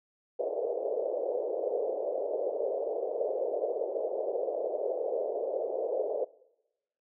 pink band-pass noise, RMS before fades -32 dBFS, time 0.39-6.25 s, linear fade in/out 10 ms, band 430 to 620 Hz, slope 48 dB/octave, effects noise-tail reverb RT60 0.9 s tail -21 dB re dry

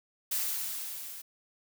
blue noise with level ramp, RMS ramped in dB -30 to -44 dBFS, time 0.31-1.22 s, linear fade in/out 10 ms, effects none

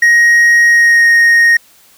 triangle tone with pitch glide, 1881 to 1862.6 Hz, A#6 to A#6, +15 to -2 cents, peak -3 dBFS, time 0.02-1.57 s, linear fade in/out 5 ms, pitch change -17 cents, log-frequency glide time 0.67-1.07 s, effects white hiss -46 dBFS RMS until 1.97 s

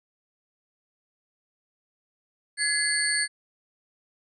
sine tone cluster, 1686 / 2046 / 4377 / 4530 / 8770 Hz, G#6 / C7 / C#8 / C#8 / C#9, +26 / -39 / -23 / +37 / -20 cents, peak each -27 / -31 / -30 / -31 / -28 dBFS, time 2.57-3.28 s, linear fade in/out 50 ms, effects none

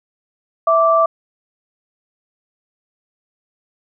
sine tone pair together, 657 / 1169.1 Hz, E5 / D6, -6 / -8 cents, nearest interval minor seventh, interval 998 cents, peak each -13 dBFS, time 0.67-1.06 s, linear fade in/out 5 ms, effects none

